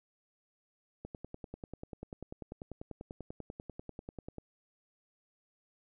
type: click train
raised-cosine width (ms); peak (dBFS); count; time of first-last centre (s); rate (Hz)
2; -29; 35; 1.05-4.383; 10.2
effects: none